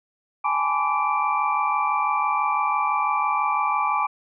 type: tone cluster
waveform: sine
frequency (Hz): 818 / 864 / 1007 / 1159 / 2358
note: G#5 / A5 / B5 / D6 / D7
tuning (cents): -26 / -32 / +33 / -23 / +6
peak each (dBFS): -27 / -27 / -27 / -23 / -31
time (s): 0.44-4.07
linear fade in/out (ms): 10
effects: none